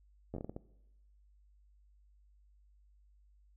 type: slowing click train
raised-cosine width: 2 ms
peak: -28 dBFS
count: 8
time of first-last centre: 0.34-0.565 s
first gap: 10 ms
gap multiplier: 1.38
effects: noise-tail reverb RT60 0.9 s tail -19 dB re dry + added 50 Hz sine -62 dBFS peak until 3.56 s